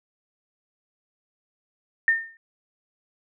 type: tone with exponential decay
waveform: sine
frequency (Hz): 1817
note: A#6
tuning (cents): -45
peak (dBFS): -13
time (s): 2.08-2.37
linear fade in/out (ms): 1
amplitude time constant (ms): 61
effects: none